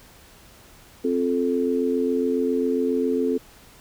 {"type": "chord", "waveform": "sine", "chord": "F major", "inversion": "second", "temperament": "just", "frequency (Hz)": [261.9, 349.2, 436.5], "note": ["C4", "F4", "A4"], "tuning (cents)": [2, 0, -14], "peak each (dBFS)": [-23, -28, -23], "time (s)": [1.04, 3.38], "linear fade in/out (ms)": 10, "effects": ["pink hiss -50 dBFS RMS until 3.8 s"]}